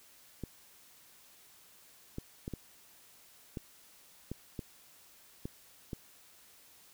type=clicks; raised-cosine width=3 ms; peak=-25 dBFS; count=9; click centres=0.437 / 2.184 / 2.479 / 2.537 / 3.572 / 4.316 / 4.592 / 5.455 / 5.932 s; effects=white hiss -60 dBFS RMS until 6.93 s